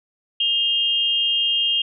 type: tone pair together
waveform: sine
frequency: 2830 / 3205 Hz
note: F7 / G7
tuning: +22 / +38 cents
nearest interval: major second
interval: 216 cents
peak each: -20 dBFS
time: 0.4-1.82 s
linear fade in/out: 5 ms
effects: none